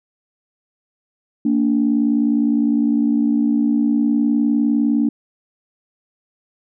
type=tone pair together; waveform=sine; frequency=229.8 / 289.5 Hz; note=A#3 / D4; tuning=-25 / -25 cents; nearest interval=major third; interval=400 cents; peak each=-16 dBFS; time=1.45-5.09 s; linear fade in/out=5 ms; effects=tanh soft clip ceiling -6 dBFS